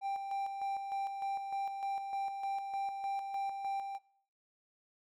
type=tone with tremolo; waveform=triangle; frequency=788 Hz; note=G5; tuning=9 cents sharp; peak=-31 dBFS; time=0.01-3.99 s; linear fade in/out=50 ms; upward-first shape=square; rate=3.3 Hz; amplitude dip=45%; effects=noise-tail reverb RT60 0.7 s tail -24 dB re dry